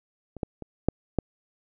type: clicks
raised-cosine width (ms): 2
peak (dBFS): -26 / -14 / -24 / -7 / -9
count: 5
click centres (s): 0.367 / 0.432 / 0.623 / 0.886 / 1.187
effects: none